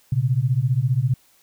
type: beating tone pair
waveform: sine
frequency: 120 / 135 Hz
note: B2 / C#3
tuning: -49 / -45 cents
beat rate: 15 Hz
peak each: -20 dBFS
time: 0.12-1.14 s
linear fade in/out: 5 ms
effects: white hiss -58 dBFS RMS until 1.42 s